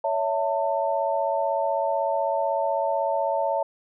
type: tone cluster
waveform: sine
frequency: 562 / 658 / 896 Hz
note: C#5 / E5 / A5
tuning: +24 / -3 / +31 cents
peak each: -26 dBFS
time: 0.04-3.63 s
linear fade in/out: 5 ms
effects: none